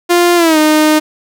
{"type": "tone with pitch glide", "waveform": "sawtooth", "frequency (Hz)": [349.2, 307.5], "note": ["F4", "D#4"], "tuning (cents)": [0, -20], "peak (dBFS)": -3, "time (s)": [0.09, 1], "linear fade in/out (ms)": 20, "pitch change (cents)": -220, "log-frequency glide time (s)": [0.36, 0.58], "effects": []}